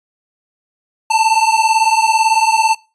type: beating tone pair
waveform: square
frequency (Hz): 880 / 898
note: A5 / A5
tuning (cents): 0 / +35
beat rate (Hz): 18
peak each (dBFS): -14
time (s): 1.1-2.75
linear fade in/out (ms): 10
effects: noise-tail reverb RT60 0.3 s tail -22 dB re dry + resampled to 24000 Hz